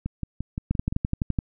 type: two click trains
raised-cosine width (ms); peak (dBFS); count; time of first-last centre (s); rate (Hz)
5; -16 / -11; 6 / 9; 0.06-0.925 / 0.71-1.388; 5.78 / 11.8
effects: none